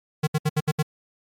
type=tone bursts; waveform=square; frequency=153 Hz; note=D#3; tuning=29 cents flat; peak=-19 dBFS; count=6; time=0.23-0.827 s; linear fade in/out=10 ms; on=42 ms; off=69 ms; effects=MP3 64 kbps